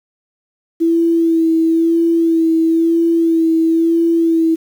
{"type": "tone with vibrato", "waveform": "sine", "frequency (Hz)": 329.6, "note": "E4", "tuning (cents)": 0, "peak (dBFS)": -10, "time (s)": [0.8, 4.56], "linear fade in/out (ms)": 20, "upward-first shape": "sine", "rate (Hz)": 1, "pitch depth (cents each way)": 25, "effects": ["7-bit"]}